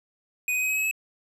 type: tone with pitch steps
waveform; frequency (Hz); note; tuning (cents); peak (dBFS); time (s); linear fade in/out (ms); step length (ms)
square; 2489 / 2508 / 2527 / 2546 / 2565 / 2584; D#7 / D#7 / D#7 / D#7 / E7 / E7; 0 / +13 / +26 / +39 / -48 / -35; -24; 0.48-0.912; 2; 72
effects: none